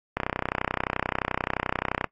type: click train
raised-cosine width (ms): 0.5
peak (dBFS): -10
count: 60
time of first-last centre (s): 0.17-2.043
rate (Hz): 31.5
effects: noise-tail reverb RT60 0.1 s tail -21 dB re dry + AAC 32 kbps